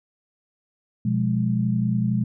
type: chord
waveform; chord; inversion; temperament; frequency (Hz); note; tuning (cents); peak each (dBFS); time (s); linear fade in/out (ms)
sine; F diminished; second; equal with one note detuned; 123.47 / 176.85 / 207.7; Cb3 / F3 / Ab3; 0 / +22 / 0; -23 / -26 / -23; 1.05-2.24; 5
effects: none